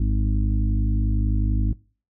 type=harmonic tone with a mistuned harmonic; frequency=52 Hz; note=G#1; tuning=3 cents sharp; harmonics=1 / 2 / 4 / 5 / 6; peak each=-19 / -25 / -31 / -33 / -35 dBFS; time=0-1.73 s; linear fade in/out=5 ms; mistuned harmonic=1; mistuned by=+18 cents; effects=noise-tail reverb RT60 0.4 s tail -23 dB re dry